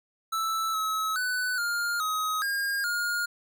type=tone with pitch steps; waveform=square; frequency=1318 / 1289 / 1496 / 1408 / 1264 / 1618 / 1425 Hz; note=E6 / E6 / F#6 / F6 / D#6 / G#6 / F6; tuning=-1 / -39 / +19 / +14 / +27 / -46 / +34 cents; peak=-27 dBFS; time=0.32-3.26 s; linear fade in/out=10 ms; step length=420 ms; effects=none